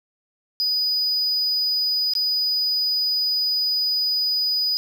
triangle tone with dropouts, 4960 Hz, D#8, 6 cents flat, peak -18 dBFS, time 0.6-4.77 s, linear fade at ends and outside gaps 0 ms, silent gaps 2.136-2.152 s, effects none

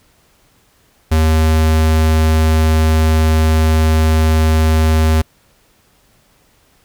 square tone, 79.1 Hz, D#2, 29 cents sharp, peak -10 dBFS, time 1.11-5.22 s, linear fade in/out 10 ms, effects pink hiss -54 dBFS RMS until 6.84 s

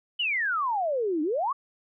sine exponential two-way sweep, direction down then up, 3059 to 291.2 to 1190 Hz, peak -24 dBFS, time 0.19-1.53 s, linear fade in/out 10 ms, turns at 1.22 s, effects none

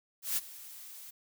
blue noise with ADSR envelope, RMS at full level -30 dBFS, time 0.22-1.11 s, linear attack 150 ms, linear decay 31 ms, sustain -18 dB, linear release 11 ms, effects none

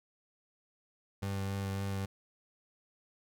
30% pulse tone with vibrato, 98 Hz, G2, in tune, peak -31 dBFS, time 1.22-2.06 s, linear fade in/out 10 ms, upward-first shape sine, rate 3.6 Hz, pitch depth 14 cents each way, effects none

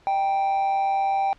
triangle tone with amplitude modulation, 784 Hz, G5, in tune, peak -16 dBFS, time 0.07-1.33 s, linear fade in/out 0 ms, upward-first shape sine, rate 165 Hz, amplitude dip 45%, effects pink hiss -56 dBFS RMS until 1.38 s + low-pass 4000 Hz 12 dB/octave

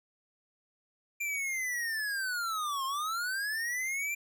square linear two-way sweep, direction down then up, 2381 to 1049 to 2381 Hz, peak -32 dBFS, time 1.2-4.15 s, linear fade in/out 10 ms, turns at 2.85 s, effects none

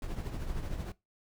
brown noise with tremolo, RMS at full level -34 dBFS, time 0.02-0.92 s, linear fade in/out 2 ms, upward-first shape triangle, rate 13 Hz, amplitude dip 60%, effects noise-tail reverb RT60 0.2 s tail -20 dB re dry

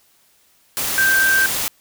sine tone in noise, 1568 Hz, G6, in tune, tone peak -13 dBFS, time 0.98-1.46 s, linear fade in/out 0 ms, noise white, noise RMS -22 dBFS, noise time 0.77-1.68 s, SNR +6 dB, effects white hiss -57 dBFS RMS until 1.8 s

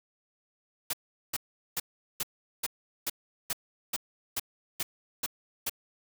white noise bursts, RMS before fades -31 dBFS, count 12, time 0.9-5.696 s, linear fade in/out 5 ms, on 33 ms, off 400 ms, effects none

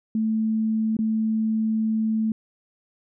sine tone with dropouts, 220 Hz, A3, in tune, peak -20 dBFS, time 0.15-2.32 s, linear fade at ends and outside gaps 2 ms, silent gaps 0.968-0.989 s, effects none

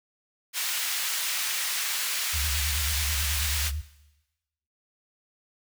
pink high-pass noise, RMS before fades -29 dBFS, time 0.53-3.72 s, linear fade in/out 50 ms, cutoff 2000 Hz, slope 12 dB/octave
sine tone with vibrato, 72.9 Hz, D2, 12 cents flat, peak -28 dBFS, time 2.33-3.82 s, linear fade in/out 20 ms, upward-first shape square, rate 9.2 Hz, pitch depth 92 cents each way
effects noise-tail reverb RT60 1.0 s tail -18 dB re dry

